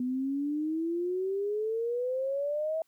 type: exponential sweep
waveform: sine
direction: up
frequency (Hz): 246.9 to 651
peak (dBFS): -28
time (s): 0-2.82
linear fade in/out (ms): 2
effects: white hiss -73 dBFS RMS until 2.87 s + high-pass 80 Hz 12 dB/octave